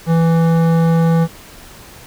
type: tone with hard clipping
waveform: triangle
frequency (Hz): 165.3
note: E3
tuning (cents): +5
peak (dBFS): -12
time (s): 0.06-1.28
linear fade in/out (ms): 50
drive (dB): 18
effects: pink hiss -39 dBFS RMS until 2.06 s